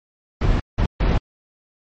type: noise bursts at uneven times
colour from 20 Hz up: brown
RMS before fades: -17 dBFS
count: 3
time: 0.41-0.6 / 0.78-0.86 / 1-1.18 s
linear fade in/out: 5 ms
effects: low-pass 4000 Hz 12 dB/octave + MP3 32 kbps